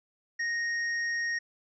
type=tone with tanh clipping; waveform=sine; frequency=1864.7 Hz; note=A#6; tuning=in tune; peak=-30 dBFS; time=0.39-1.39 s; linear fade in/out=10 ms; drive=11 dB; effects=resampled to 16000 Hz